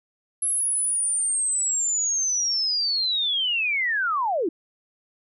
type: linear sweep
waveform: sine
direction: down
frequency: 11030 to 293.7 Hz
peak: -21 dBFS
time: 0.42-4.49 s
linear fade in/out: 5 ms
effects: none